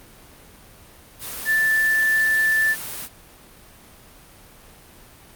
sine tone in noise, 1760 Hz, A6, in tune, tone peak -16 dBFS, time 1.45-2.76 s, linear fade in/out 50 ms, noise white, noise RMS -32 dBFS, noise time 1.19-3.09 s, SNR +13 dB, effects pink hiss -47 dBFS RMS until 5.35 s + Opus 32 kbps

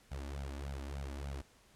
sawtooth tone with flanger, 69.3 Hz, C#2, in tune, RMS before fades -42 dBFS, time 0.11-1.42 s, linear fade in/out 10 ms, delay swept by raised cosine 1.3 to 3.5 ms, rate 3.4 Hz, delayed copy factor +1, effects pink hiss -65 dBFS RMS until 1.75 s + low-pass 11000 Hz 12 dB/octave

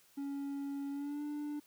triangle tone with pitch glide, 280 to 294.9 Hz, C#4 to D4, +18 to +7 cents, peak -35 dBFS, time 0.17-1.6 s, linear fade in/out 10 ms, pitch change +89 cents, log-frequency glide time 0.91-1.23 s, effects white hiss -66 dBFS RMS until 1.66 s + high-pass 60 Hz 12 dB/octave

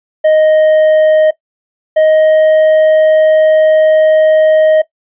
triangle tone pair in turn, 622.3 / 625.3 Hz, D#5 / D#5, 0 / +8 cents, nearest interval unison, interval 8 cents, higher second, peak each -3 dBFS, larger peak neither, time 0.24-1.31 / 1.96-4.82 s, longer second, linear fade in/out 10 ms, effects noise-tail reverb RT60 0.1 s tail -17 dB re dry + resampled to 8000 Hz

